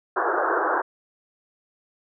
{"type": "band-pass noise", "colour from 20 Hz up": "white", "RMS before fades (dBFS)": -23, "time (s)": [0.16, 0.82], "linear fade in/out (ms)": 10, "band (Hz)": [320, 1600], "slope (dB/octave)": 96, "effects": []}